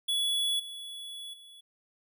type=tone with level steps; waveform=square; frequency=3395 Hz; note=G#7; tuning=37 cents sharp; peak=-27 / -40 / -50 dBFS; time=0.08-1.61 s; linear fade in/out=10 ms; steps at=0.59 / 1.33 s; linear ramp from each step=10 ms; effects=none